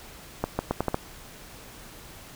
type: accelerating click train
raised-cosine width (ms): 1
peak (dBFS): -10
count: 6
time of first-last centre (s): 0.44-0.944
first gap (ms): 150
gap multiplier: 0.8
effects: pink hiss -46 dBFS RMS until 2.35 s